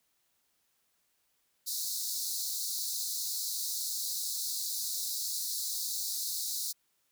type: high-pass noise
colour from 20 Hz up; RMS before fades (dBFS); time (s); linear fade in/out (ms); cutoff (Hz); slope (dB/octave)
pink; -35; 1.66-6.73; 20; 3900; 96
effects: white hiss -75 dBFS RMS until 7.11 s